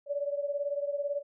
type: beating tone pair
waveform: sine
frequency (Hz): 568 / 586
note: C#5 / D5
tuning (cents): +42 / -4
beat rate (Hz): 18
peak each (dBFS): -31 / -35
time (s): 0.06-1.23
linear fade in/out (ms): 50
effects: none